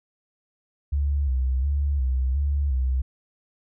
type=tone with vibrato; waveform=sine; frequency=67.8 Hz; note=C#2; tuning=38 cents flat; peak=-20 dBFS; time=0.92-3.02 s; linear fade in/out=10 ms; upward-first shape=square; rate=1.4 Hz; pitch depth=86 cents each way; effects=none